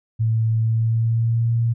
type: tone with pitch glide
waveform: sine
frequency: 112.1 to 116.25 Hz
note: A2 to A#2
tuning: +33 to -4 cents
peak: -16 dBFS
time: 0.19-1.74 s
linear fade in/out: 20 ms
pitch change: +63 cents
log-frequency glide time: 0.61-1.53 s
effects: none